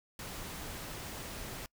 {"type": "noise", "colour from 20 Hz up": "pink", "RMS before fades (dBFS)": -43, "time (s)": [0.19, 1.66], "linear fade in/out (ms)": 2, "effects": ["noise-tail reverb RT60 0.1 s tail -25 dB re dry"]}